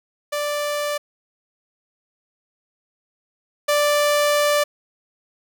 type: tone pair in turn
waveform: sawtooth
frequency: 587.3 / 587.3 Hz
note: D5 / D5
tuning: 0 / 0 cents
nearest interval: unison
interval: 0 cents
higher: neither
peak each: -18 / -12 dBFS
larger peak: second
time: 0.32-0.98 / 3.68-4.64 s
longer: second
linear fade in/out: 10 ms
effects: none